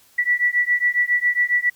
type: beating tone pair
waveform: sine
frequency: 1951 / 1958.3 Hz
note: B6 / B6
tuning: -22 / -15 cents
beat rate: 7.3 Hz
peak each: -19 dBFS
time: 0.18-1.7 s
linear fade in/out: 10 ms
effects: white hiss -54 dBFS RMS until 1.75 s + MP3 96 kbps